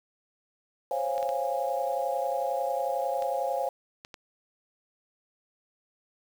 sine chord, Db major seventh, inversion third, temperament equal with one note detuned, 523.3 / 554.4 / 698.5 / 822 Hz, C5 / Db5 / F5 / Ab5, 0 / 0 / 0 / -18 cents, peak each -32 dBFS, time 0.91-3.69 s, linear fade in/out 2 ms
clicks, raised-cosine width 0.2 ms, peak -25 dBFS, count 6, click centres 1.18 / 1.228 / 1.291 / 3.223 / 4.049 / 4.142 s
effects 8-bit

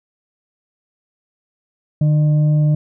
sine tone with frequency modulation, 150.5 Hz, D3, 43 cents sharp, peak -11 dBFS, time 2.01-2.75 s, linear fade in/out 5 ms, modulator 456 Hz, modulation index 0.22, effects none

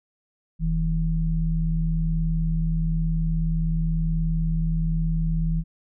sine tone pair together, 40.5 / 162 Hz, E1 / E3, -30 / -30 cents, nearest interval 2 octaves, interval 2400 cents, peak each -23 dBFS, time 0.59-5.64 s, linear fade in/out 50 ms, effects none

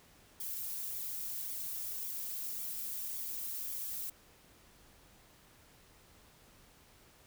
violet noise with flanger, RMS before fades -40 dBFS, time 0.4-4.1 s, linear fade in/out 5 ms, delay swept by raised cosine 0.87 to 3.27 ms, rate 1.8 Hz, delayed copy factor +0.6, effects pink hiss -62 dBFS RMS until 7.26 s

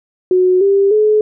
sine tone with pitch steps, 367.1 / 395.7 / 426.6 Hz, F#4 / G4 / G#4, -14 / +16 / +46 cents, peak -8 dBFS, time 0.31-1.21 s, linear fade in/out 2 ms, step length 300 ms, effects none

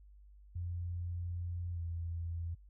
sine tone with pitch glide, 87.31 to 84.38 Hz, F2 to E2, 0 to +41 cents, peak -36 dBFS, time 0.55-2.55 s, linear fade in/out 10 ms, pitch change -59 cents, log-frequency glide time 1.73-1.8 s, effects added 50 Hz sine -55 dBFS peak until 2.69 s

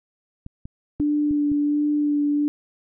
clicks, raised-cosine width 5 ms, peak -23 dBFS, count 5, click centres 0.464 / 0.655 / 0.999 / 1.31 / 1.517 s
sine tone with vibrato, 293.7 Hz, D4, in tune, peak -18 dBFS, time 1-2.48 s, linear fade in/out 0 ms, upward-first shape sine, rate 1.4 Hz, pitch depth 15 cents each way
effects none

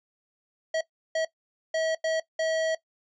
square tone bursts at uneven times, 643 Hz, E5, 43 cents flat, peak -25 dBFS, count 5, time 0.74-0.81 / 1.15-1.25 / 1.74-1.95 / 2.04-2.2 / 2.39-2.75 s, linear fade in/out 5 ms, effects noise-tail reverb RT60 0.1 s tail -18 dB re dry + resampled to 16000 Hz

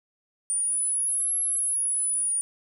sine exponential two-way sweep, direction up then down, 9300 to 11175 to 9450 Hz, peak -23 dBFS, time 0.5-2.41 s, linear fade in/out 0 ms, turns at 1.36 s, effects none

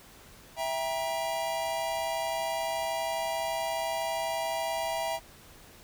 square chord, E diminished, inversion none, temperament just, 659.3 / 791.1 / 949.3 Hz, E5 / G5 / Bb5, 0 / +16 / +31 cents, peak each -33 / -36 / -36 dBFS, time 0.56-5.2 s, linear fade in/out 50 ms, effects pink hiss -53 dBFS RMS until 5.83 s

